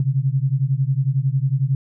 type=beating tone pair; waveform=sine; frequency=130 / 141 Hz; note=C3 / C#3; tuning=-11 / +30 cents; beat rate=11 Hz; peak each=-19 / -20 dBFS; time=0-1.75 s; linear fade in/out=2 ms; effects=none